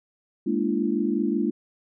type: chord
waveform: sine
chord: Bb dominant seventh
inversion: third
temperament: equal with one note detuned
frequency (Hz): 207.7 / 233.1 / 293.7 / 341.1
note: Ab3 / Bb3 / D4 / F4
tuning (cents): 0 / 0 / 0 / -41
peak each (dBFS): -27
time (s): 0.46-1.51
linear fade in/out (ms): 10
effects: none